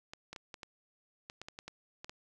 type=clicks; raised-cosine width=0.2 ms; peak=-27 dBFS; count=12; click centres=0.135 / 0.33 / 0.362 / 0.542 / 0.632 / 1.299 / 1.416 / 1.485 / 1.589 / 1.68 / 2.045 / 2.095 s; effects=none